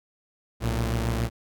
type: tone pair together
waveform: sawtooth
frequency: 60.5 / 113.85 Hz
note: B1 / A#2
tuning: -35 / -40 cents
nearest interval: major seventh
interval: 1095 cents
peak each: -23 dBFS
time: 0.6-1.3 s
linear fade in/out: 50 ms
effects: none